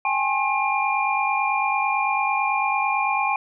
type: tone cluster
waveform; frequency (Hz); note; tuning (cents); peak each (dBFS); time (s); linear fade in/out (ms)
sine; 795 / 844 / 1072 / 2398; G5 / G#5 / C6 / D7; +24 / +28 / +42 / +36; -25; 0.05-3.36; 2
effects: none